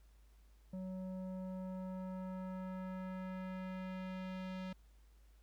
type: tone with low-pass filter sweep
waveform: square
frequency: 186.4 Hz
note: F#3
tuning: 13 cents sharp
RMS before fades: -44 dBFS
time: 0.73-4.73 s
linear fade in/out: 5 ms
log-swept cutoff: 500 to 3700 Hz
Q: 1.1
effects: added 52 Hz sine -61 dBFS peak until 5.42 s + pink hiss -75 dBFS RMS until 5.42 s